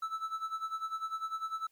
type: tone with tremolo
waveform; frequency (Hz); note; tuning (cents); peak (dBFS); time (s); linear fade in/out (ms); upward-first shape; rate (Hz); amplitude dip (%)
triangle; 1314; E6; -6; -30; 0.02-1.67; 5; sine; 10; 80
effects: white hiss -74 dBFS RMS until 1.71 s